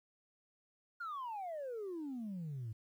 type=exponential sweep; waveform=sine; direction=down; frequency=1442 to 105.1 Hz; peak=-38 dBFS; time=1-2.73 s; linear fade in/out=10 ms; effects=tanh soft clip ceiling -38 dBFS + 12-bit